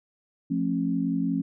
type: chord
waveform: sine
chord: F augmented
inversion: none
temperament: equal with one note detuned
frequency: 174.61 / 220 / 271.2 Hz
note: F3 / A3 / C#4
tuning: 0 / 0 / -38 cents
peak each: -28 / -30 / -26 dBFS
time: 0.5-1.42 s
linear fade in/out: 10 ms
effects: none